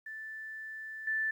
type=tone with level steps; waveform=sine; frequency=1760 Hz; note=A6; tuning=in tune; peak=-40 / -29 dBFS; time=0.06-1.31 s; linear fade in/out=5 ms; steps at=1.07 s; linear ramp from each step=5 ms; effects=11-bit